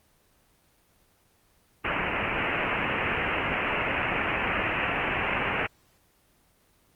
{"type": "low-pass noise", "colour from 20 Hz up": "white", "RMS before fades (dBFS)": -28, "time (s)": [1.84, 5.67], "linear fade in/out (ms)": 10, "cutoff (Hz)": 2800, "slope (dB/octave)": 96, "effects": ["pink hiss -64 dBFS RMS until 6.95 s", "Opus 24 kbps"]}